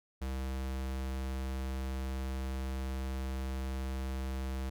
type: tone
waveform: square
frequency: 65.8 Hz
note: C2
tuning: 10 cents sharp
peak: -35 dBFS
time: 0.21-4.7 s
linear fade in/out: 10 ms
effects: none